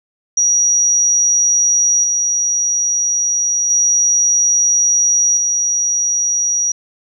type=tone with tremolo; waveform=sine; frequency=5770 Hz; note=F#8; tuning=44 cents flat; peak=-10 dBFS; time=0.37-6.72 s; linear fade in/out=5 ms; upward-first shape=square; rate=0.3 Hz; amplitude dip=30%; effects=none